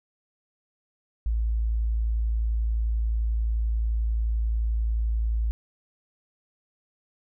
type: tone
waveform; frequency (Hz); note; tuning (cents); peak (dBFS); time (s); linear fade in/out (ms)
sine; 55.7; A1; +22; -22; 1.26-5.51; 0
effects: none